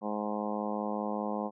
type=harmonic tone; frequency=105 Hz; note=G#2; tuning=19 cents sharp; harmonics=2 / 3 / 4 / 5 / 6 / 7 / 8 / 9 / 10; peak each=-35 / -41 / -42 / -38 / -42 / -40 / -41 / -43 / -43 dBFS; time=0.01-1.51 s; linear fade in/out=50 ms; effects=none